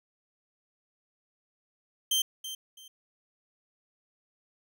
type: tone with echo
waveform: sawtooth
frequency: 3136 Hz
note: G7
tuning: in tune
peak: -21 dBFS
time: 2.11-2.22 s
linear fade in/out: 5 ms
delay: 330 ms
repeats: 2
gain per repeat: -12 dB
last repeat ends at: 2.88 s
effects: none

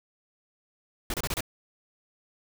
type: noise bursts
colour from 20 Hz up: pink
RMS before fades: -30 dBFS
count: 5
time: 1.1-1.407 s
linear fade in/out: 2 ms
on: 39 ms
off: 28 ms
effects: none

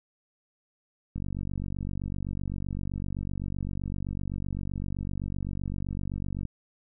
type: click train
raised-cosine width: 5 ms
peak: -21 dBFS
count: 254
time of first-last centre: 1.16-6.453 s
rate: 47.8 Hz
effects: none

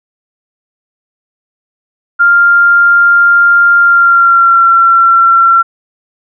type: tone with pitch glide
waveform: sine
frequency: 1396.9 to 1359.5 Hz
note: F6 to F6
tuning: 0 to -47 cents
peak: -3 dBFS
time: 2.19-5.63 s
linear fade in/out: 20 ms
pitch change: -47 cents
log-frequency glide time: 3.79-4.71 s
effects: none

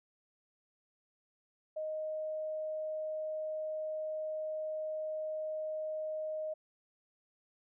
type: tone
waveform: sine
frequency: 622.3 Hz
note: D#5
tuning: in tune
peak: -35 dBFS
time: 1.76-6.54 s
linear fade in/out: 10 ms
effects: none

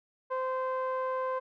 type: tone with low-pass filter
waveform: sawtooth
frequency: 518 Hz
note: C5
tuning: 17 cents flat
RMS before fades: -32 dBFS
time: 0.3-1.4 s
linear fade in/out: 20 ms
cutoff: 1100 Hz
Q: 2
effects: none

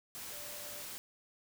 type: tone in noise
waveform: sine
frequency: 587.3 Hz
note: D5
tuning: in tune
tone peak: -53 dBFS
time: 0.32-0.82 s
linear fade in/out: 0 ms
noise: white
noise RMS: -45 dBFS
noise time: 0.15-0.98 s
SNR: -11 dB
effects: none

